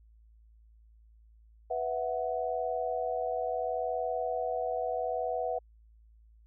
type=chord; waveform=sine; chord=B suspended fourth; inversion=none; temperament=equal; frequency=493.9 / 659.3 / 740 Hz; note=B4 / E5 / F#5; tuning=0 / 0 / 0 cents; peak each=-34 dBFS; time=1.7-5.59 s; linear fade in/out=10 ms; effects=added 55 Hz sine -56 dBFS peak until 6.46 s